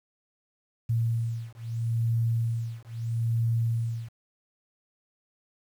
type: beating tone pair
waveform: sine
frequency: 114.9 / 115.67 Hz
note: A#2 / A#2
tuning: -25 / -13 cents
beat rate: 0.77 Hz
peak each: -28 dBFS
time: 0.89-4.09 s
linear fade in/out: 10 ms
effects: 9-bit